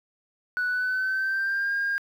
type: tone with pitch glide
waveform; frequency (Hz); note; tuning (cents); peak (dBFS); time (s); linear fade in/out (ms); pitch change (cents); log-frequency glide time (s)
sine; 1480 to 1614; F#6 to G#6; 0 to -50; -22; 0.57-1.98; 0; +150; 0.67-1.73
effects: tanh soft clip ceiling -21 dBFS + 9-bit